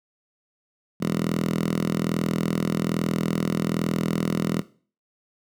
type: tone with high-pass filter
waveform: 5% pulse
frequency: 41.2 Hz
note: E1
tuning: in tune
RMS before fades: -25 dBFS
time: 1-4.62 s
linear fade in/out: 20 ms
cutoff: 180 Hz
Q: 3.1
effects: noise-tail reverb RT60 0.4 s tail -17 dB re dry